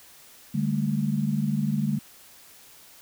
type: chord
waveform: sine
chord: D suspended fourth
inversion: none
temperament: equal with one note detuned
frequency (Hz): 146.83 / 200 / 220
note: D3 / G3 / A3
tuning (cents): 0 / +35 / 0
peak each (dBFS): -27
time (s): 0.54-1.99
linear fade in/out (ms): 10
effects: white hiss -51 dBFS RMS until 3.01 s